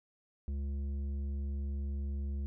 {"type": "tone with tanh clipping", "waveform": "sine", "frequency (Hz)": 70, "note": "C#2", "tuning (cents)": 18, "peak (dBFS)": -35, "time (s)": [0.48, 2.46], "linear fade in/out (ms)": 0, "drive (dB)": 9, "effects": []}